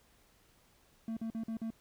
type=tone bursts; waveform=triangle; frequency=224.8 Hz; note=A3; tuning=37 cents sharp; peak=-33 dBFS; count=5; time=1.08-1.704 s; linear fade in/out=2 ms; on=88 ms; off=46 ms; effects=pink hiss -67 dBFS RMS until 1.8 s